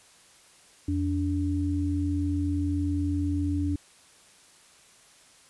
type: tone pair together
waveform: sine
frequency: 86 / 288.7 Hz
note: F2 / D4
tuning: -26 / -30 cents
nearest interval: octave + major sixth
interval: 2096 cents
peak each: -27 dBFS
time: 0.88-3.76 s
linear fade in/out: 5 ms
effects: white hiss -56 dBFS RMS until 5.49 s + resampled to 24000 Hz